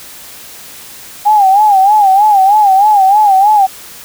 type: tone with vibrato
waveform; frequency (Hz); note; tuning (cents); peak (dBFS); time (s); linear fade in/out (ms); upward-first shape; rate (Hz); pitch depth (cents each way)
sine; 807; G#5; -50; -4; 1.25-3.67; 20; sine; 3.2; 110
effects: white hiss -32 dBFS RMS until 4.04 s